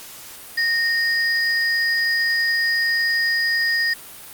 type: tone pair together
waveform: sine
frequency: 1845 / 4926 Hz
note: A#6 / D#8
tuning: -18 / -18 cents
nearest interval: octave + perfect fourth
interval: 1700 cents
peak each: -18 / -23 dBFS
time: 0.57-3.94 s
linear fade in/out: 10 ms
effects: white hiss -39 dBFS RMS until 4.33 s + Opus 48 kbps